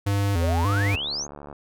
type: tone with vibrato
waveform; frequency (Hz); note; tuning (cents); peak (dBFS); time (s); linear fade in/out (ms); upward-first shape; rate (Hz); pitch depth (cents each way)
square; 91.9; F#2; -11; -21; 0.06-0.96; 10; square; 1.7; 150
type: exponential sweep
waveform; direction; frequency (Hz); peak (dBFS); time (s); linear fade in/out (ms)
sine; up; 466.2 to 6800; -26; 0.39-1.27; 50
type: click train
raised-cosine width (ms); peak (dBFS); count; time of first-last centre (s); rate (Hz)
1; -25; 61; 0.7-1.528; 72.5
effects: none